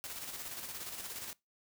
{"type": "noise with tremolo", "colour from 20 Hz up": "white", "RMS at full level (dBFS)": -42, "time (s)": [0.04, 1.33], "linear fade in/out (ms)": 0, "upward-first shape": "square", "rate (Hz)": 17, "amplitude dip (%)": 40, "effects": ["noise-tail reverb RT60 0.2 s tail -22 dB re dry"]}